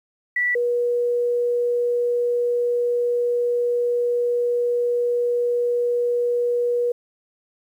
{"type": "tone pair in turn", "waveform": "sine", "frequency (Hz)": [1959, 482.4], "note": ["B6", "B4"], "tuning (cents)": [-15, -41], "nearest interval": "2 octaves", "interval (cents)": 2426, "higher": "first", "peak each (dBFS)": -18, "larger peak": "neither", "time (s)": [[0.36, 0.55], [0.55, 6.92]], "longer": "second", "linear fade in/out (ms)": 5, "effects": ["9-bit"]}